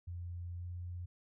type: tone with pitch glide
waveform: sine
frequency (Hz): 87.31 to 88.32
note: F2 to F2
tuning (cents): 0 to +20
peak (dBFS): -40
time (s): 0.07-1.06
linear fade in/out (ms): 10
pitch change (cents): +20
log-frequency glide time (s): 0.56-0.65
effects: none